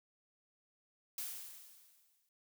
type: noise with exponential decay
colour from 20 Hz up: blue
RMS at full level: -40 dBFS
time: 1.18-2.29 s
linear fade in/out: 2 ms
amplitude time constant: 240 ms
effects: none